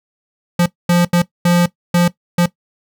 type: tone bursts at uneven times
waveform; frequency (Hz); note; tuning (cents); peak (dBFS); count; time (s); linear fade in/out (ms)
square; 174.61; F3; 0; -10; 6; 0.59-0.66 / 0.89-1.05 / 1.13-1.22 / 1.45-1.66 / 1.94-2.08 / 2.38-2.46; 5
effects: noise-tail reverb RT60 0.1 s tail -17 dB re dry